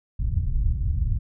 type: low-pass noise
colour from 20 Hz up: white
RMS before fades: -23 dBFS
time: 0.19-1.19 s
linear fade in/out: 10 ms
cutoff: 100 Hz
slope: 24 dB/octave
effects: none